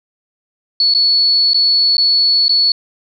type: tone with dropouts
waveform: sine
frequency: 4413 Hz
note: C#8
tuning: 9 cents flat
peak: -9 dBFS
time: 0.8-2.72 s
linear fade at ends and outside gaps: 2 ms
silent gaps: 0.939-0.948 / 1.534-1.544 / 1.969-1.98 / 2.482-2.493 s
effects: none